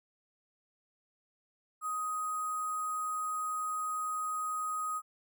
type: tone with sample-and-hold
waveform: sine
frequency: 1251 Hz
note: D#6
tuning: 9 cents sharp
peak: -32 dBFS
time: 1.81-5.02 s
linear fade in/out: 50 ms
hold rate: 8820 Hz
effects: none